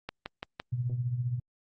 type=click train; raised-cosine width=0.3 ms; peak=-19 dBFS; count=4; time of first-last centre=0.09-0.599 s; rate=5.89 Hz
type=tone with tremolo; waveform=sine; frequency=122.5 Hz; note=B2; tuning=14 cents flat; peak=-25 dBFS; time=0.72-1.4 s; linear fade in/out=10 ms; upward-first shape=triangle; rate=15 Hz; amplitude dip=70%
effects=Opus 48 kbps